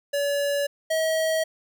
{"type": "tone pair in turn", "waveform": "square", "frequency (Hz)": [570, 639.8], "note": ["C#5", "D#5"], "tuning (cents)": [48, 48], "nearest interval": "major second", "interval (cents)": 200, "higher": "second", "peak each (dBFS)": [-23, -22], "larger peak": "second", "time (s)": [[0.13, 0.67], [0.9, 1.44]], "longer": "neither", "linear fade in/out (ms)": 10, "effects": []}